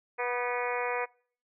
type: harmonic tone with a mistuned harmonic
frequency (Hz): 244.3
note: B3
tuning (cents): -19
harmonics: 2 / 3 / 4 / 5 / 6 / 7 / 8 / 9 / 10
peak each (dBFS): -33 / -37 / -36 / -40 / -42 / -41 / -39 / -39 / -40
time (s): 0.18-1.06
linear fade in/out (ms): 20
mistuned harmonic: 6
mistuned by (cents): +49
effects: noise-tail reverb RT60 0.5 s tail -25 dB re dry